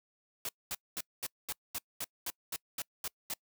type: noise bursts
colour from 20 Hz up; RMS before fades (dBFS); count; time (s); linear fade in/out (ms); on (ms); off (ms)
white; -37; 12; 0.45-3.338; 2; 39; 220
effects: noise-tail reverb RT60 0.1 s tail -26 dB re dry